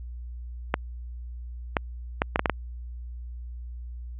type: clicks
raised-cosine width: 0.5 ms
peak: -6 dBFS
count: 7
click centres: 0.741 / 1.768 / 2.219 / 2.359 / 2.394 / 2.458 / 2.497 s
effects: added 60 Hz sine -35 dBFS peak until 4.19 s + resampled to 8000 Hz